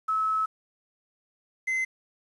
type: tone pair in turn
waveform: sine / triangle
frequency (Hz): 1296 / 2057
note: E6 / C7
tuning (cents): -30 / -30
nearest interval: minor sixth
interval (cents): 800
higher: second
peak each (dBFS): -23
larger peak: neither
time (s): 0.08-0.46 / 1.67-1.85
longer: first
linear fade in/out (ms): 10
effects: resampled to 24000 Hz + 9-bit